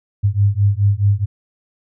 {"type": "beating tone pair", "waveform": "sine", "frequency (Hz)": [98.9, 103.6], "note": ["G2", "G#2"], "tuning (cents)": [16, -4], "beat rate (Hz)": 4.7, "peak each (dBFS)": [-15, -15], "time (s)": [0.23, 1.26], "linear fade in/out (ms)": 20, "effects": []}